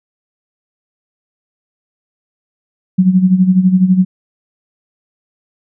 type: tone with tremolo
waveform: sine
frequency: 185.4 Hz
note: F#3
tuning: 4 cents sharp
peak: -4 dBFS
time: 2.98-4.05 s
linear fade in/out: 10 ms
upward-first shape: sine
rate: 12 Hz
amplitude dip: 70%
effects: none